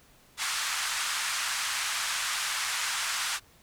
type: band-pass noise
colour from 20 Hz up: pink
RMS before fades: -31 dBFS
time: 0.37-3.4 s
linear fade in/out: 50 ms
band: 1100 to 10000 Hz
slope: 24 dB/octave
effects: pink hiss -59 dBFS RMS until 3.62 s